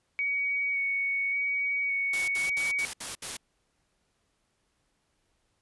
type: tone with vibrato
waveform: sine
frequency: 2240 Hz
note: C#7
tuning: 18 cents sharp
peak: -26 dBFS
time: 0.19-2.85 s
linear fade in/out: 0 ms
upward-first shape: square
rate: 0.88 Hz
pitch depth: 11 cents each way
type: noise bursts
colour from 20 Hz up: white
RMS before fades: -36 dBFS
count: 6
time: 2.13-3.37 s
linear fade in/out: 5 ms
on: 150 ms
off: 68 ms
effects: pink hiss -74 dBFS RMS until 5.61 s + resampled to 24000 Hz